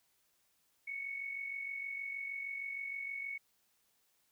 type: tone with amplitude modulation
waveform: sine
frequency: 2217 Hz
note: C#7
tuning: in tune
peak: -36 dBFS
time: 0.87-3.38 s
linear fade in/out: 10 ms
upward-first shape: sine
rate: 46.4 Hz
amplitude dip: 55%
effects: white hiss -75 dBFS RMS until 4.31 s